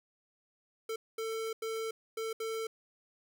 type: tone bursts at uneven times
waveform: square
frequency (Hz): 446.6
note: A4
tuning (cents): +26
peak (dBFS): -35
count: 5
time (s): 0.89-0.96 / 1.18-1.53 / 1.62-1.91 / 2.17-2.33 / 2.4-2.67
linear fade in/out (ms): 5
effects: none